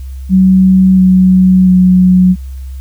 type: tone with pitch steps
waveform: sine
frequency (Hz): 187.9 / 185.63 / 183.4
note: F#3 / F#3 / F#3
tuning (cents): +27 / +6 / -15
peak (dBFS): -3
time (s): 0.29-2.36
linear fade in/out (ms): 50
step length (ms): 690
effects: added 66 Hz sine -21 dBFS peak until 2.8 s + white hiss -47 dBFS RMS until 2.8 s